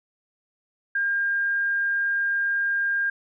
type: tone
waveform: sine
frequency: 1607 Hz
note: G6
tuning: 43 cents sharp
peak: -21 dBFS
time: 0.95-3.1 s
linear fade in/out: 5 ms
effects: none